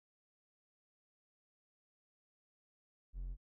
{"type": "tone", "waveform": "triangle", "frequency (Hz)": 44.24, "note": "F1", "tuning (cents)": 23, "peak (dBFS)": -38, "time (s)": [3.13, 3.37], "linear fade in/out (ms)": 50, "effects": []}